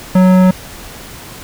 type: tone with tanh clipping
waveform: sine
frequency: 185 Hz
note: F#3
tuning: in tune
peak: -7 dBFS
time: 0.15-0.51 s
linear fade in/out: 5 ms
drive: 16 dB
effects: pink hiss -32 dBFS RMS until 1.43 s